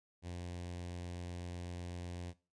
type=tone with notch filter; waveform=sawtooth; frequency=88 Hz; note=F2; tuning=14 cents sharp; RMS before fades=-44 dBFS; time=0.22-2.34 s; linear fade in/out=50 ms; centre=1300 Hz; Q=1.7; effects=noise-tail reverb RT60 0.3 s tail -18 dB re dry + resampled to 22050 Hz